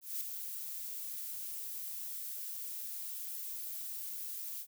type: noise with ADSR envelope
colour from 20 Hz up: violet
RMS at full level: -36 dBFS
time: 0.01-4.67 s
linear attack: 200 ms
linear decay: 3 ms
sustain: -6 dB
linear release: 69 ms
effects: none